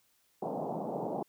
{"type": "band-pass noise", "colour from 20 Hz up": "white", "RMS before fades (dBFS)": -36, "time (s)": [0.42, 1.23], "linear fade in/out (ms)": 5, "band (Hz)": [140, 850], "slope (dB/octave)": 48, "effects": ["white hiss -71 dBFS RMS until 1.28 s"]}